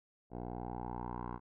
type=tone with low-pass filter sweep; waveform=10% pulse; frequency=60.4 Hz; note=B1; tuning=38 cents flat; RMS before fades=-42 dBFS; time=0.3-1.4 s; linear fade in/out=50 ms; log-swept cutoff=650 to 1100 Hz; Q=4.7; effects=none